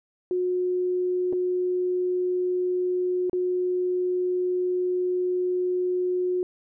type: tone with dropouts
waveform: sine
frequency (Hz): 362.6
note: F#4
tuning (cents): -35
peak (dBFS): -22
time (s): 0.31-6.43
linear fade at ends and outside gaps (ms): 1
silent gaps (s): 1.327-1.332 / 3.297-3.331
effects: none